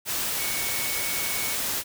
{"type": "tone in noise", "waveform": "sine", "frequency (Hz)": 2226, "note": "C#7", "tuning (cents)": 7, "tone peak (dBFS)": -34, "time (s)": [0.36, 1.57], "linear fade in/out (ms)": 50, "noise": "white", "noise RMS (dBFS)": -28, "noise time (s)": [0.05, 1.84], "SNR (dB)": -9, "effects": []}